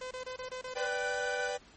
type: tone bursts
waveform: sawtooth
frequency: 510 Hz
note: C5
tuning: 44 cents flat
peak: -34 dBFS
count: 7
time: 0.01-0.866 s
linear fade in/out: 5 ms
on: 100 ms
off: 26 ms
type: chord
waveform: 45% pulse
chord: G major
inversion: first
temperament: equal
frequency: 493.9 / 587.3 / 784 Hz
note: B4 / D5 / G5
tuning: 0 / 0 / 0 cents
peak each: -36 / -38 / -39 dBFS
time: 0.75-1.58 s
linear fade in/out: 20 ms
type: tone with vibrato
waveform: sine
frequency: 1500 Hz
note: F#6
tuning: 23 cents sharp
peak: -35 dBFS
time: 0.78-1.51 s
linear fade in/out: 50 ms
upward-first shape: triangle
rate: 13 Hz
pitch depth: 26 cents each way
effects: pink hiss -58 dBFS RMS until 1.76 s + MP3 32 kbps